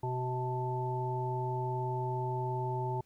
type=harmonic tone with a mistuned harmonic; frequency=125.9 Hz; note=B2; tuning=34 cents sharp; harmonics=1 / 3 / 5 / 7; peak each=-34 / -38 / -45 / -36 dBFS; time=0.03-3.01 s; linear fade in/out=5 ms; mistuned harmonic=5; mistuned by=+31 cents; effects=pink hiss -71 dBFS RMS until 3.05 s